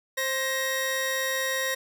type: tone pair together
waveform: sawtooth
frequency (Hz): 527 / 1882.4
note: C5 / A#6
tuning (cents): +12 / +16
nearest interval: octave + minor seventh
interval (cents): 2204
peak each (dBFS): -26 / -24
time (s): 0.17-1.75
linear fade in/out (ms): 10
effects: none

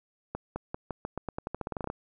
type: accelerating click train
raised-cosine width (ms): 1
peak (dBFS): -19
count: 18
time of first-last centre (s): 0.35-1.901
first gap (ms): 210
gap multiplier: 0.88
effects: none

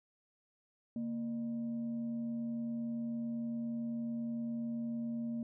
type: tone with frequency modulation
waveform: sine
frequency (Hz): 231.8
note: A#3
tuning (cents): -10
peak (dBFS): -35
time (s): 0.96-5.43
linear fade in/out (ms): 2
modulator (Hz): 373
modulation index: 0.27
effects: none

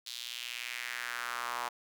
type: tone with high-pass filter sweep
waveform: sawtooth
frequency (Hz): 120.8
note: B2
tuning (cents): -38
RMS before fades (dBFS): -39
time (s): 0.06-1.69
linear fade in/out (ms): 10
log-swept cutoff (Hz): 4000 to 940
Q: 2.7
effects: none

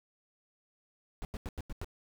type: noise bursts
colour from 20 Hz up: brown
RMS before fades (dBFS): -38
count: 6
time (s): 1.22-1.845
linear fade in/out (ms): 0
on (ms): 30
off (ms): 89
effects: none

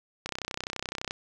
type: click train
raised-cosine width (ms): 0.2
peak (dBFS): -15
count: 28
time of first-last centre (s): 0.26-1.109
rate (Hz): 31.8
effects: none

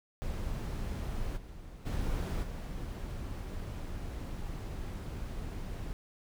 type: noise with level steps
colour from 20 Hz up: brown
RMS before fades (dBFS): -36 / -47 / -33 / -39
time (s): 0.22-5.93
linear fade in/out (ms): 0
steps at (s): 1.36 / 1.85 / 2.42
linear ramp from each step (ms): 20
effects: none

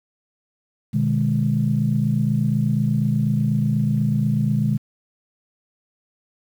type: chord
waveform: sine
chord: G# minor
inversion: first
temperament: equal with one note detuned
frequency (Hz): 123.47 / 151.66 / 207.7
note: B2 / D#3 / G#3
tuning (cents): 0 / -44 / 0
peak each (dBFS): -21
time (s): 0.93-4.78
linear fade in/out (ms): 20
effects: tanh soft clip ceiling -7 dBFS + 8-bit

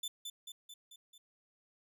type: tone with echo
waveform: sawtooth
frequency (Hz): 3520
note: A7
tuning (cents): 0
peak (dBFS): -34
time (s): 0.03-0.08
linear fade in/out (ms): 5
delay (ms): 220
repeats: 5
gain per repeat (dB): -4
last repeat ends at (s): 1.18
effects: none

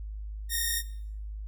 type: tone pair together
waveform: 5% pulse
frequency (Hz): 1832 / 1864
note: A#6 / A#6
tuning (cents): -31 / -1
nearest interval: unison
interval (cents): 30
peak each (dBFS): -20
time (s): 0.49-0.83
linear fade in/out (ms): 50
effects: noise-tail reverb RT60 0.7 s tail -19 dB re dry + added 52 Hz sine -35 dBFS peak until 1.47 s

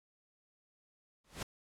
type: noise with exponential growth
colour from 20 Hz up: pink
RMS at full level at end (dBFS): -36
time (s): 1.24-1.43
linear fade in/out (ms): 5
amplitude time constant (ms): 40
effects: low-pass 10000 Hz 12 dB/octave

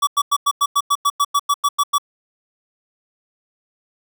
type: tone bursts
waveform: square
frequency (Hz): 1143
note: D6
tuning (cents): -47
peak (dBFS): -14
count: 14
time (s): 0.02-1.983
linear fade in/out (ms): 10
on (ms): 52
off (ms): 95
effects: none

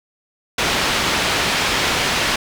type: low-pass noise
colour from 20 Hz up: white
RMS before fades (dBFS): -19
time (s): 0.58-2.36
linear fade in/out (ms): 5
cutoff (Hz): 3600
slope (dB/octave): 12
effects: none

